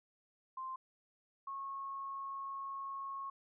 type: tone pair in turn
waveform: sine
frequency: 1046.5 / 1093.6 Hz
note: C6 / C#6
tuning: 0 / -24 cents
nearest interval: minor second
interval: 76 cents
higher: second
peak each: -40 / -40 dBFS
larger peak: neither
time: 0.57-0.76 / 1.47-3.3 s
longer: second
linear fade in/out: 5 ms
effects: none